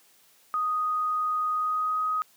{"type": "tone with pitch glide", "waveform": "sine", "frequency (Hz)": [1244.5, 1256.8], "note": ["D#6", "D#6"], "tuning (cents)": [0, 17], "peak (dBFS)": -24, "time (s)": [0.54, 2.22], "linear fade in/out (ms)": 0, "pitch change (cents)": 17, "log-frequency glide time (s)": [1.53, 2.02], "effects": ["white hiss -60 dBFS RMS until 2.36 s", "high-pass 150 Hz 12 dB/octave"]}